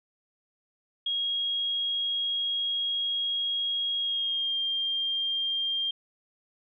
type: tone with pitch glide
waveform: sine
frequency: 3283 to 3197 Hz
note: G#7 to G7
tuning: -21 to +33 cents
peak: -26 dBFS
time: 1.06-5.91 s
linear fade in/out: 5 ms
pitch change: -46 cents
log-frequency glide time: 3.99-4.59 s
effects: none